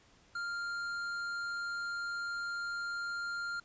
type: tone with tanh clipping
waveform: sine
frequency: 1396.9 Hz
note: F6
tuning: in tune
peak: -37 dBFS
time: 0.35-3.6 s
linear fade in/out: 5 ms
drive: 11 dB
effects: pink hiss -64 dBFS RMS until 3.64 s + resampled to 16000 Hz